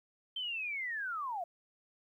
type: linear sweep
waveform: sine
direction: down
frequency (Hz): 3136 to 658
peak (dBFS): -35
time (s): 0.36-1.44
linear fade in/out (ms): 5
effects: 12-bit